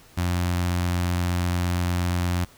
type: tone with notch filter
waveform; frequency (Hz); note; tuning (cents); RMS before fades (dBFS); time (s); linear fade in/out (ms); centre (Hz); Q
sawtooth; 88.5; F2; +23; -24; 0.17-2.45; 10; 450; 1.5
effects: pink hiss -52 dBFS RMS until 2.57 s